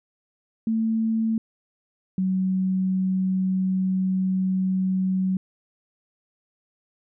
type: tone pair in turn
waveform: sine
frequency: 223.1 / 187.74 Hz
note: A3 / F#3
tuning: +24 / +25 cents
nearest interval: minor third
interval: 299 cents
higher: first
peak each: -20 dBFS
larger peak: neither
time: 0.67-1.38 / 2.18-5.37 s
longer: second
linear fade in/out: 2 ms
effects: none